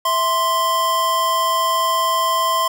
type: tone pair together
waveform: square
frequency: 658.6 / 1046.5 Hz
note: E5 / C6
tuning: -2 / 0 cents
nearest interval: minor sixth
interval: 802 cents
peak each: -25 / -17 dBFS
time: 0.05-2.68 s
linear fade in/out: 5 ms
effects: none